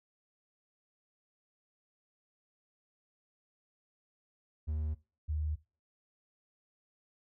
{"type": "tone pair in turn", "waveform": ["triangle", "sine"], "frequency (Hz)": [76.9, 76.5], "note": ["D#2", "D#2"], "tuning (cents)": [-20, -29], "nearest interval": "unison", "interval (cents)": 9, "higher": "first", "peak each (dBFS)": [-30, -31], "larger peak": "first", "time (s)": [[4.67, 4.95], [5.28, 5.56]], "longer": "neither", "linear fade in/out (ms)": 20, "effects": ["noise-tail reverb RT60 0.3 s tail -19 dB re dry"]}